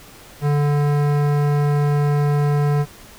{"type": "tone with hard clipping", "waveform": "sine", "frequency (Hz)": 145.8, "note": "D3", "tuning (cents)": -12, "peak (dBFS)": -17, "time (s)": [0.41, 2.86], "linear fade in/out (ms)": 50, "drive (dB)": 17, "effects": ["pink hiss -43 dBFS RMS until 3.18 s"]}